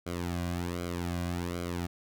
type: tone with flanger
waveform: sawtooth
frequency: 87.31 Hz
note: F2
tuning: in tune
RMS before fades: -34 dBFS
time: 0.06-1.87 s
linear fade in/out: 10 ms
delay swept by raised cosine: 1.1 to 2.3 ms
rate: 1.3 Hz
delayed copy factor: -0.8
effects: none